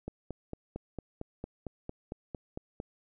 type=click train; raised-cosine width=2 ms; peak=-24 dBFS; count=13; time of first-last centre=0.08-2.801 s; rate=4.41 Hz; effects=none